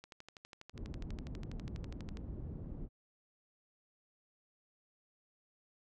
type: click train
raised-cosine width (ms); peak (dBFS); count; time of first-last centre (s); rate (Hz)
0.2; -33; 27; 0.04-2.171; 12.2
type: low-pass noise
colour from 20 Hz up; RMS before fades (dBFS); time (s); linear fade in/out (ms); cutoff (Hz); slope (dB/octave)
pink; -44; 0.73-2.89; 50; 260; 12
effects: none